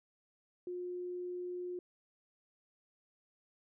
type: tone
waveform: sine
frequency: 357.8 Hz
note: F4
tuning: 42 cents sharp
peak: -38 dBFS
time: 0.67-1.79 s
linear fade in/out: 2 ms
effects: none